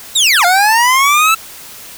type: linear two-way sweep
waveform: 25% pulse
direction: down then up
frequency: 3915 to 693 to 1334 Hz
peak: -4 dBFS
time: 0.15-1.35 s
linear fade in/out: 10 ms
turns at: 0.45 s
effects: white hiss -33 dBFS RMS until 1.97 s